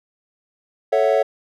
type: chord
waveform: triangle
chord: F# minor seventh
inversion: first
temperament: equal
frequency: 440 / 554.4 / 659.3 / 740 Hz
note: A4 / C#5 / E5 / F#5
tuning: 0 / 0 / 0 / 0 cents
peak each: -18 / -16 / -18 / -21 dBFS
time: 0.92-1.23 s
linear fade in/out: 10 ms
effects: none